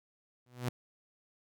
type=tone with exponential growth; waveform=sawtooth; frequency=123.47 Hz; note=B2; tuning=in tune; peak=-25 dBFS; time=0.46-0.69 s; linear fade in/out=5 ms; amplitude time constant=49 ms; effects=none